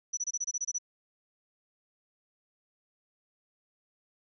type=tone bursts; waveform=sine; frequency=5920 Hz; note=F#8; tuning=in tune; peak=-29 dBFS; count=10; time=0.13-0.785 s; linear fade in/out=10 ms; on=43 ms; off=25 ms; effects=none